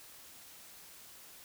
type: silence
effects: white hiss -54 dBFS RMS until 1.44 s